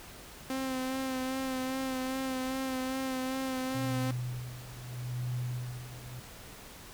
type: tone with vibrato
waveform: sawtooth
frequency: 261.6 Hz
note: C4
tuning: in tune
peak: -28 dBFS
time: 0.5-4.11 s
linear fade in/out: 0 ms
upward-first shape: sine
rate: 2.5 Hz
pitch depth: 25 cents each way
type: tone with tremolo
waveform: sine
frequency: 123.8 Hz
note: B2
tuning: 5 cents sharp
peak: -31 dBFS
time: 3.74-6.2 s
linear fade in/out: 10 ms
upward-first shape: sine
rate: 0.78 Hz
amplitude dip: 80%
effects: pink hiss -49 dBFS RMS until 6.93 s